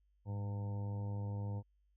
harmonic tone with a mistuned harmonic, 100.7 Hz, G2, 47 cents sharp, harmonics 1 / 2 / 3 / 4 / 5 / 6 / 7 / 8 / 9, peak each -37 / -48 / -55 / -59 / -53 / -63 / -62 / -61 / -56 dBFS, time 0.25-1.63 s, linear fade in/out 50 ms, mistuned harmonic 1, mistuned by +59 cents, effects added 50 Hz sine -70 dBFS peak until 1.96 s

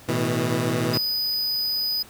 15% pulse chord, A suspended second, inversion none, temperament equal with one note detuned, 110 / 123.47 / 161.7 Hz, A2 / B2 / E3, 0 / 0 / -33 cents, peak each -22 / -18 / -20 dBFS, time 0.08-0.98 s, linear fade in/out 10 ms
square tone, 4978 Hz, D#8, in tune, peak -23 dBFS, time 0.93-2.03 s, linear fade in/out 10 ms
effects pink hiss -47 dBFS RMS until 2.09 s + high-pass 60 Hz 12 dB/octave

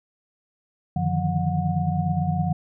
sine tone cluster, 92.9 / 150 / 159.7 / 177 / 727 Hz, F#2 / D3 / D#3 / F3 / F#5, +7 / +37 / +45 / +23 / -31 cents, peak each -28 / -26 / -28 / -26 / -29 dBFS, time 0.96-2.53 s, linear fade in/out 5 ms, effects none

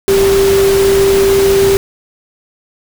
sine tone in noise, 392 Hz, G4, in tune, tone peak -7 dBFS, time 0.08-1.77 s, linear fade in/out 0 ms, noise pink, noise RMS -18 dBFS, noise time 0.08-1.77 s, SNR +8 dB, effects none

